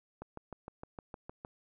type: click train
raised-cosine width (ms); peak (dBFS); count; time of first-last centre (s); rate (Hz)
1; -29; 9; 0.22-1.449; 6.51
effects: none